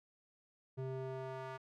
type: tone with band-pass filter sweep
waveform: square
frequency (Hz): 131.4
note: C3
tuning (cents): +8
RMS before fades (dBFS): -43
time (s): 0.77-1.58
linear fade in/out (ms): 20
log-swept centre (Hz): 280 to 1100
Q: 1.1
effects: none